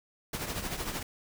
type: noise with tremolo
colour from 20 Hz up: pink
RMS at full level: -33 dBFS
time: 0.33-1.03 s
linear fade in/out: 5 ms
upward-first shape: triangle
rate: 13 Hz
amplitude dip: 65%
effects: none